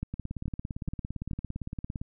two click trains, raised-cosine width 5 ms, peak -22 / -19 dBFS, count 34 / 4, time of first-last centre 0.14-2.015 / 0.03-1.312 s, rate 17.6 / 2.34 Hz, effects none

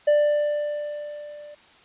triangle tone with level ramp, 591 Hz, D5, 11 cents sharp, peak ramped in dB -12 to -38 dBFS, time 0.07-1.55 s, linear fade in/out 10 ms, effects white hiss -53 dBFS RMS until 1.84 s + resampled to 8000 Hz

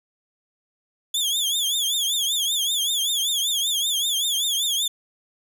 sawtooth tone with vibrato, 3400 Hz, G#7, 40 cents sharp, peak -18 dBFS, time 1.14-4.88 s, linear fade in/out 5 ms, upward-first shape triangle, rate 5.2 Hz, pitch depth 150 cents each way, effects none

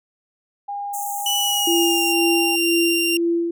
sine tone, 810 Hz, G#5, 43 cents flat, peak -25 dBFS, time 0.68-2.56 s, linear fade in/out 10 ms
pink high-pass noise, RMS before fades -31 dBFS, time 0.93-2.13 s, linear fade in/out 10 ms, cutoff 6400 Hz, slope 96 dB/octave
sawtooth tone with pitch glide, 2960 to 2778 Hz, F#7 to F7, 0 to -10 cents, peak -16 dBFS, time 1.26-3.17 s, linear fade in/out 2 ms, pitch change -110 cents, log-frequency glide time 1.38-2.04 s
sine tone with tremolo, 339.1 Hz, E4, 49 cents sharp, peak -16 dBFS, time 1.67-3.51 s, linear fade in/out 5 ms, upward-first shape sine, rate 2 Hz, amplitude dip 50%
effects none

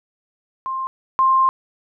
sine tone pair in turn, 1055 / 1055 Hz, C6 / C6, +14 / +14 cents, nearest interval unison, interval 0 cents, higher neither, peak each -22 / -12 dBFS, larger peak second, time 0.66-0.87 / 1.19-1.49 s, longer second, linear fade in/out 0 ms, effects none

